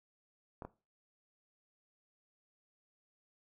clicks, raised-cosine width 1 ms, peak -29 dBFS, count 2, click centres 0.622 / 0.65 s, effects noise-tail reverb RT60 0.3 s tail -17 dB re dry

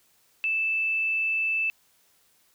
sine tone, 2637 Hz, E7, in tune, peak -23 dBFS, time 0.44-1.7 s, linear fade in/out 0 ms, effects white hiss -64 dBFS RMS until 2.54 s

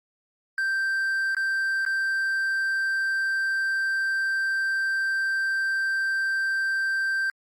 triangle tone with dropouts, 1568 Hz, G6, in tune, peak -21 dBFS, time 0.58-7.3 s, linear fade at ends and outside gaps 1 ms, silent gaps 1.348-1.367 / 1.851-1.863 s, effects Opus 48 kbps

